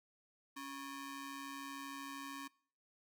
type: ring-modulated tone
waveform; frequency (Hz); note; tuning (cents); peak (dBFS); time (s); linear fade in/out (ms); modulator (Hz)
sawtooth; 689; F5; -24; -38; 0.56-2.48; 10; 411
effects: noise-tail reverb RT60 0.5 s tail -24 dB re dry